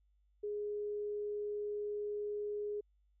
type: tone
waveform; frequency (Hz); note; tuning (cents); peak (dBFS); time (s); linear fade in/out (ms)
sine; 415.3; G#4; 0; -36; 0.43-2.81; 10
effects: added 50 Hz sine -69 dBFS peak until 3.2 s